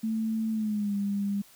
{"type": "tone with pitch glide", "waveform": "sine", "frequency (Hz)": [221.6, 200.9], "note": ["A3", "G3"], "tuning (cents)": [13, 43], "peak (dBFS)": -26, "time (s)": [0.03, 1.42], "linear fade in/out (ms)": 10, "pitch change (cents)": -170, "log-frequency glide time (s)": [0.51, 0.95], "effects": ["white hiss -56 dBFS RMS until 1.55 s"]}